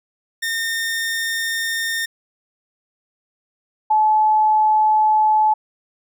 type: tone pair in turn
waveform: sawtooth / sine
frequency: 1824 / 860.8 Hz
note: A#6 / A5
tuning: -38 / -38 cents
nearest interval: octave + minor second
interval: 1300 cents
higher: first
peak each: -17 / -12 dBFS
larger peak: second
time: 0.42-2.06 / 3.9-5.54 s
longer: neither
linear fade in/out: 10 ms
effects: none